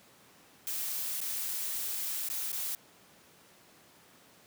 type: noise with dropouts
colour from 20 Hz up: blue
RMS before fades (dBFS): -35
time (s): 0.67-2.75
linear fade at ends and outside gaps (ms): 0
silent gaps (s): 1.204-1.214 / 2.287-2.3 / 2.518-2.529
effects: pink hiss -59 dBFS RMS until 4.46 s + high-pass 150 Hz 12 dB/octave